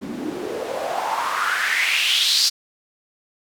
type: noise with band-pass filter sweep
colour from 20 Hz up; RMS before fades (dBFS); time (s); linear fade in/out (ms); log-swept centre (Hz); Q
white; -22; 0.01-2.5; 20; 220 to 5000; 4.5
effects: none